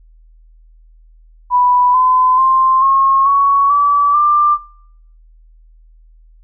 sine tone with pitch steps, 987.8 / 1018.5 / 1050.2 / 1082.8 / 1116.5 / 1151.2 / 1187 Hz, B5 / C6 / C6 / C#6 / C#6 / D6 / D6, 0 / -47 / +6 / -41 / +12 / -35 / +18 cents, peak -8 dBFS, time 1.5-4.58 s, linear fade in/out 50 ms, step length 440 ms, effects noise-tail reverb RT60 0.7 s tail -23 dB re dry + added 40 Hz sine -42 dBFS peak until 6.43 s

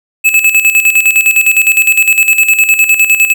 square tone with tremolo, 2602 Hz, E7, 23 cents flat, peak -4 dBFS, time 0.24-3.34 s, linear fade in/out 20 ms, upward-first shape square, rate 9.8 Hz, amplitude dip 65%, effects none

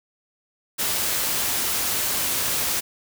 white noise, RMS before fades -24 dBFS, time 0.78-2.81 s, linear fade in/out 20 ms, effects none

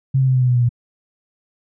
sine tone with pitch steps, 133.9 / 131.83 / 129.79 / 127.78 / 125.8 / 123.86 / 121.94 / 120.05 Hz, C3 / C3 / C3 / C3 / B2 / B2 / B2 / B2, +40 / +13 / -14 / -41 / +32 / +5 / -22 / -49 cents, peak -12 dBFS, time 0.14-0.692 s, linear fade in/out 10 ms, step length 69 ms, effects none

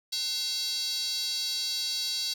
square tone with high-pass filter, 300.6 Hz, D4, 40 cents sharp, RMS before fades -31 dBFS, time 0.12-2.34 s, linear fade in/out 10 ms, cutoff 4300 Hz, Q 6.2, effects none

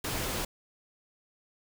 pink noise, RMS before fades -33 dBFS, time 0.04-0.45 s, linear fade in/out 5 ms, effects none

